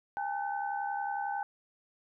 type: tone cluster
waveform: sine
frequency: 809 / 880 / 1515 Hz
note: G#5 / A5 / F#6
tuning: -46 / 0 / +40 cents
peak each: -33 / -39 / -40 dBFS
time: 0.17-1.43 s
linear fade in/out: 0 ms
effects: none

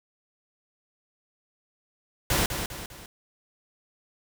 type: noise with echo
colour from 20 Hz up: pink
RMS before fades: -24 dBFS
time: 2.3-2.46 s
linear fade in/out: 2 ms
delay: 200 ms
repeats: 3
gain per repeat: -7 dB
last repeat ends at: 3.06 s
effects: none

